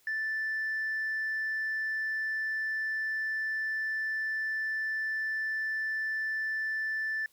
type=tone; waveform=sine; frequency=1760 Hz; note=A6; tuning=in tune; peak=-28 dBFS; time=0.07-7.26 s; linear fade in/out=2 ms; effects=tanh soft clip ceiling -27 dBFS + white hiss -66 dBFS RMS until 7.32 s